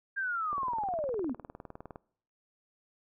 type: linear sweep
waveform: sine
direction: down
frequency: 1618 to 222.3 Hz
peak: -30 dBFS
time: 0.16-1.34 s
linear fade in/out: 20 ms
type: click train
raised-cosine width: 1 ms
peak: -29 dBFS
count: 29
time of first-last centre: 0.53-1.959 s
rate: 19.6 Hz
effects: noise-tail reverb RT60 0.6 s tail -23 dB re dry